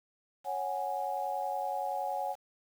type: chord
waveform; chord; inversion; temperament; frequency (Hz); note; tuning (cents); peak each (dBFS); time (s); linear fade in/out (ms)
sine; C# suspended fourth; none; equal; 554.4 / 740 / 830.6; C#5 / F#5 / G#5; 0 / 0 / 0; -38 / -35 / -35; 0.44-2.36; 50
effects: 9-bit